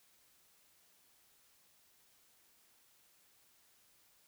silence, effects white hiss -69 dBFS RMS until 4.27 s

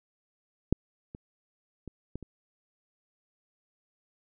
clicks, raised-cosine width 3 ms, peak -9 / -28 / -27 / -23 / -29 dBFS, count 5, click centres 0.726 / 1.149 / 1.877 / 2.156 / 2.227 s, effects none

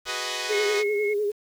5% pulse chord, G# minor seventh, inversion third, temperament equal, 370 / 415.3 / 493.9 / 622.3 Hz, F#4 / G#4 / B4 / D#5, 0 / 0 / 0 / 0 cents, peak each -22 / -24 / -20 / -21 dBFS, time 0.05-0.84 s, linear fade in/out 50 ms
sine tone with vibrato, 415.3 Hz, G#4, in tune, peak -22 dBFS, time 0.49-1.32 s, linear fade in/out 20 ms, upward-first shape sine, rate 10 Hz, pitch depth 48 cents each way
sine tone with tremolo, 2174 Hz, C#7, 34 cents flat, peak -28 dBFS, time 0.52-1.14 s, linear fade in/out 10 ms, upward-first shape triangle, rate 4.1 Hz, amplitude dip 35%
effects low-pass 9000 Hz 12 dB/octave + 8-bit

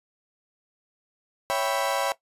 35% pulse chord, C# half-diminished seventh, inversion none, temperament equal, 554.4 / 659.3 / 784 / 987.8 Hz, C#5 / E5 / G5 / B5, 0 / 0 / 0 / 0 cents, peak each -26 / -28 / -28 / -29 dBFS, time 1.5-2.12 s, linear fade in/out 0 ms, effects noise-tail reverb RT60 0.1 s tail -17 dB re dry + resampled to 32000 Hz

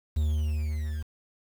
triangle tone with level ramp, 76.1 Hz, D#2, 38 cents flat, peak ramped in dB -20 to -28 dBFS, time 0.16-1.03 s, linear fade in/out 10 ms, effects 8-bit

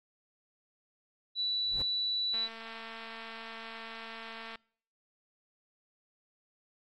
sine tone, 3951 Hz, B7, in tune, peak -29 dBFS, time 1.35-2.49 s, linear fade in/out 50 ms
brown noise with exponential growth, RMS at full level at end -35 dBFS, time 1.61-1.82 s, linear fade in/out 2 ms, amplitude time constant 44 ms
click train, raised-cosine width 0.3 ms, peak -30 dBFS, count 502, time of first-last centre 2.34-4.557 s, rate 226 Hz
effects noise-tail reverb RT60 0.6 s tail -24 dB re dry + AAC 48 kbps

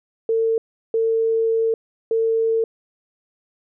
sine tone bursts at uneven times, 450.9 Hz, A4, 42 cents sharp, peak -16 dBFS, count 3, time 0.29-0.58 / 0.94-1.74 / 2.11-2.64 s, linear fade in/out 2 ms, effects none

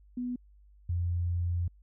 sine tone pair in turn, 246.9 / 87.04 Hz, B3 / F2, 0 / -5 cents, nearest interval octave + tritone, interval 1805 cents, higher first, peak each -31 / -27 dBFS, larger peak second, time 0.17-0.36 / 0.89-1.68 s, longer second, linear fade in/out 5 ms, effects added 50 Hz sine -55 dBFS peak until 1.82 s

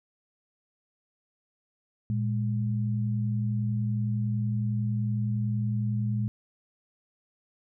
sine tone pair together, 115.33 / 206.2 Hz, A#2 / G#3, -18 / -12 cents, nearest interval minor seventh, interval 1006 cents, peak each -26 / -31 dBFS, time 2.1-6.28 s, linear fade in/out 0 ms, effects none

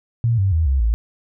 sine tone with pitch steps, 116.54 / 96.87 / 80.52 / 66.93 / 55.64 Hz, A#2 / G2 / E2 / C2 / A1, 0 / -20 / -40 / +40 / +20 cents, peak -14 dBFS, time 0.24-0.94 s, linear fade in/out 0 ms, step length 140 ms, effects none

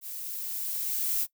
violet noise with level ramp, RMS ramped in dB -39 to -27 dBFS, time 0.01-1.27 s, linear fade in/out 50 ms, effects noise-tail reverb RT60 0.1 s tail -20 dB re dry

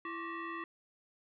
sine tone with frequency modulation, 414.1 Hz, G#4, 5 cents flat, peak -38 dBFS, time 0.05-0.64 s, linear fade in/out 2 ms, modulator 748 Hz, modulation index 2.4, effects none

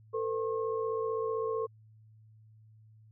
sine tone cluster, 447.3 / 503 / 1079 Hz, A4 / B4 / C#6, +28 / +32 / -47 cents, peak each -31 / -38 / -38 dBFS, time 0.13-1.67 s, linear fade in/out 20 ms, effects added 109 Hz sine -55 dBFS peak until 3.11 s

